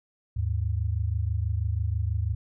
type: tone pair together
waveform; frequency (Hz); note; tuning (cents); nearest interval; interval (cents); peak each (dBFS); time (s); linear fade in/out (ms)
sine; 77.78 / 103.93; D#2 / G#2; 0 / +2; perfect fourth; 502; -27; 0.36-2.35; 10
effects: none